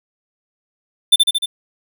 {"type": "tone with echo", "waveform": "square", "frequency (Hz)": 3552, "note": "A7", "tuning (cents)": 16, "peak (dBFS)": -6, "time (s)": [1.12, 1.16], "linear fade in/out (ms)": 10, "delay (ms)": 75, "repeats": 4, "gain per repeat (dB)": -3, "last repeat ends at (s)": 1.46, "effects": []}